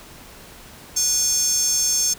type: tone with high-pass filter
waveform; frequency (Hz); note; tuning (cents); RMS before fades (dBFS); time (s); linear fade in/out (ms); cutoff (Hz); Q
square; 490; B4; -14; -20; 0.96-2.14; 10; 6100; 9.6
effects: pink hiss -43 dBFS RMS until 2.18 s